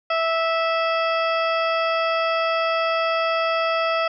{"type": "harmonic tone with a mistuned harmonic", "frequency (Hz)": 656, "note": "E5", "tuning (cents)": -9, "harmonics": [1, 2, 3, 4, 5, 7, 8], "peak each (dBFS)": [-22, -23, -31, -29, -34, -38, -39], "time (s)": [0.1, 4.08], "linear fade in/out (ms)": 5, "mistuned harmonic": 7, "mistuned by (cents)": 38, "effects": []}